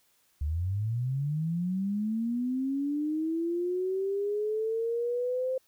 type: linear sweep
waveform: sine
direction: up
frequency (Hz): 69.9 to 523.3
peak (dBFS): -27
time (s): 0.41-5.58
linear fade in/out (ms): 5
effects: white hiss -68 dBFS RMS until 5.67 s